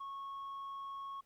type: tone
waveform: sine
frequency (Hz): 1100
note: C#6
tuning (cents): -14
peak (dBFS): -39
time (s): 0-1.21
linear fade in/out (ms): 10
effects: tanh soft clip ceiling -41 dBFS + pink hiss -75 dBFS RMS until 1.25 s